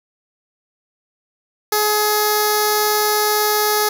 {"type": "tone with notch filter", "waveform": "5% pulse", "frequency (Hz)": 421.9, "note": "G#4", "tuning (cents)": 27, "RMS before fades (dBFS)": -17, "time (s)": [1.72, 3.89], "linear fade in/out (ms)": 5, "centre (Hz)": 2800, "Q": 0.54, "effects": []}